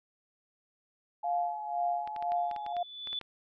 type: tone with vibrato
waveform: sine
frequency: 847 Hz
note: G#5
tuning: 34 cents sharp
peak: -36 dBFS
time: 1.23-2.73 s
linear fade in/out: 5 ms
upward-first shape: sine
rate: 1.2 Hz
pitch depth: 18 cents each way
type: tone with tremolo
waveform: sine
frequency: 703 Hz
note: F5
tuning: 11 cents sharp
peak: -27 dBFS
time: 1.24-2.83 s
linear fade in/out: 5 ms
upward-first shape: sine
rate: 2 Hz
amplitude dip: 90%
type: clicks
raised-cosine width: 0.3 ms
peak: -29 dBFS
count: 11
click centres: 2.075 / 2.163 / 2.225 / 2.32 / 2.513 / 2.563 / 2.664 / 2.767 / 3.073 / 3.13 / 3.213 s
type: tone with exponential growth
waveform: sine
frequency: 3477 Hz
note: A7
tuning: 21 cents flat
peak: -31 dBFS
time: 2.36-3.19 s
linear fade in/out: 2 ms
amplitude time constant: 180 ms
effects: none